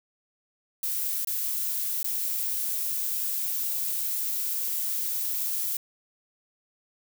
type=noise with dropouts; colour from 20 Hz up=violet; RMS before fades=-29 dBFS; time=0.83-5.77 s; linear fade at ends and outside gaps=2 ms; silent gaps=1.248-1.272 / 2.03-2.044 s; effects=none